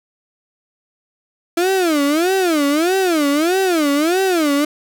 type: tone with vibrato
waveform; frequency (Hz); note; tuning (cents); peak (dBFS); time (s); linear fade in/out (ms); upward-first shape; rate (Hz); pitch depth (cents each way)
35% pulse; 329.6; E4; 0; -12; 1.57-4.65; 5; sine; 1.6; 270
effects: none